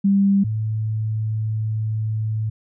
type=tone pair in turn; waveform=sine; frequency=197.8 / 109.17 Hz; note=G3 / A2; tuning=+16 / -13 cents; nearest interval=minor seventh; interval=1029 cents; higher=first; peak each=-13 / -20 dBFS; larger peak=first; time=0.04-0.44 / 0.44-2.5 s; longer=second; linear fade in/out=10 ms; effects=none